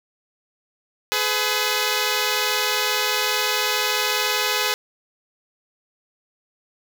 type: tone pair together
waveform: 5% pulse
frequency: 422.3 / 502.8 Hz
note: G#4 / B4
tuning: +29 / +31 cents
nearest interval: minor third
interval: 302 cents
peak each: -11 dBFS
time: 1.12-4.74 s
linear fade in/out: 0 ms
effects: none